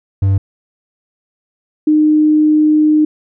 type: tone pair in turn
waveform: triangle / sine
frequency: 97.4 / 305.6 Hz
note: G2 / D#4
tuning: -11 / -31 cents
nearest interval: octave + minor sixth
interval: 1980 cents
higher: second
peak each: -7 dBFS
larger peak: neither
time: 0.22-0.38 / 1.87-3.05 s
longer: second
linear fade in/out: 5 ms
effects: none